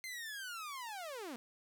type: linear sweep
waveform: sawtooth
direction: down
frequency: 2100 to 220 Hz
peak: -39 dBFS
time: 0.04-1.36 s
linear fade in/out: 0 ms
effects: 12-bit